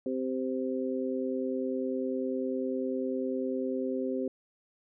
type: harmonic tone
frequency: 130 Hz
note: C3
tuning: 11 cents flat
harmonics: 2 / 3 / 4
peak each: -32 / -34 / -35 dBFS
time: 0.06-4.28 s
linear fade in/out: 2 ms
effects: none